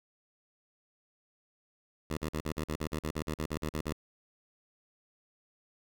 10% pulse tone bursts, 77.3 Hz, D#2, 11 cents flat, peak -24 dBFS, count 16, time 2.1-3.926 s, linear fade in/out 5 ms, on 71 ms, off 46 ms, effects none

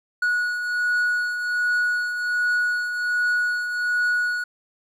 triangle beating tone pair, 1460 / 1461.3 Hz, F#6 / F#6, -24 / -22 cents, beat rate 1.3 Hz, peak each -19 / -28 dBFS, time 0.22-4.44 s, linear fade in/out 5 ms, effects none

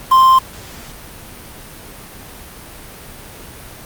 triangle tone with quantisation, 1046.5 Hz, C6, in tune, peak -4 dBFS, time 0.11-0.39 s, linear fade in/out 10 ms, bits 4, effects pink hiss -35 dBFS RMS until 3.85 s + Opus 32 kbps

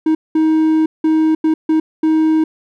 triangle tone bursts at uneven times, 315.6 Hz, D#4, 25 cents sharp, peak -8 dBFS, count 6, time 0.06-0.15 / 0.35-0.86 / 1.04-1.35 / 1.44-1.54 / 1.69-1.8 / 2.03-2.44 s, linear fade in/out 5 ms, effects none

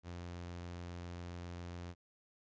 sawtooth tone, 87.31 Hz, F2, in tune, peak -40 dBFS, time 0.03-1.95 s, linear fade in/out 50 ms, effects resampled to 16000 Hz

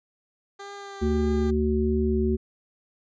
15% pulse tone with vibrato, 398.1 Hz, G4, 27 cents sharp, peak -31 dBFS, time 0.59-1.51 s, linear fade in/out 10 ms, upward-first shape triangle, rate 1.7 Hz, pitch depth 21 cents each way
harmonic tone, 74.8 Hz, D2, 32 cents sharp, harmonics 1 / 3 / 5, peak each -25 / -25 / -25 dBFS, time 1.01-2.37 s, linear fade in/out 20 ms
effects resampled to 16000 Hz

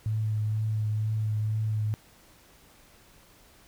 sine tone with vibrato, 108.1 Hz, A2, 30 cents flat, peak -25 dBFS, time 0.06-1.94 s, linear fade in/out 0 ms, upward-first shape triangle, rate 2.1 Hz, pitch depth 22 cents each way, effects pink hiss -57 dBFS RMS until 3.67 s

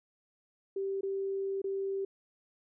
sine tone with dropouts, 390.2 Hz, G4, 8 cents flat, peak -31 dBFS, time 0.76-2.05 s, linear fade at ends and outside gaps 5 ms, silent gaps 1.01-1.031 / 1.618-1.641 s, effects none

